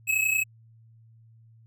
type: tone pair together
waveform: square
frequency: 2554 / 2585 Hz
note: D#7 / E7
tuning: +45 / -34 cents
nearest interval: unison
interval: 21 cents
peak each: -27 / -25 dBFS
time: 0.07-0.44 s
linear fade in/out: 20 ms
effects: added 113 Hz sine -52 dBFS peak until 1.66 s